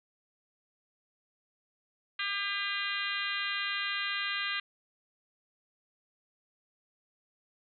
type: harmonic tone with a mistuned harmonic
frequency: 400.8 Hz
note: G4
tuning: 38 cents sharp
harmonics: 3 / 4 / 5 / 6 / 7 / 8 / 9 / 10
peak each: -40 / -37 / -37 / -40 / -39 / -40 / -44 / -41 dBFS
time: 2.19-4.6 s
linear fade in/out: 5 ms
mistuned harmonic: 6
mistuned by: +23 cents
effects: none